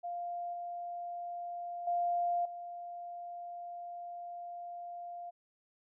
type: tone with level steps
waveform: sine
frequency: 698.5 Hz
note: F5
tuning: in tune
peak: -36 / -38 / -29 / -41 dBFS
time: 0.03-5.31 s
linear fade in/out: 20 ms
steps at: 0.53 / 1.87 / 2.45 s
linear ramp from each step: 5 ms
effects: none